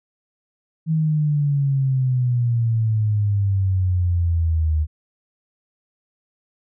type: exponential sweep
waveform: sine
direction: down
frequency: 161.4 to 76.1 Hz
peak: -16 dBFS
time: 0.86-4.87 s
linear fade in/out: 50 ms
effects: none